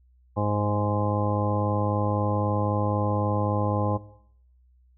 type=harmonic tone with a mistuned harmonic; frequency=103.83 Hz; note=G#2; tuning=in tune; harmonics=1 / 2 / 3 / 4 / 5 / 6 / 7 / 8 / 10; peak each=-26 / -31 / -33 / -38 / -30 / -35 / -41 / -31 / -33 dBFS; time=0.36-3.98 s; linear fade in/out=20 ms; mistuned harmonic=1; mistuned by=-21 cents; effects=noise-tail reverb RT60 0.7 s tail -18 dB re dry + added 62 Hz sine -56 dBFS peak until 4.97 s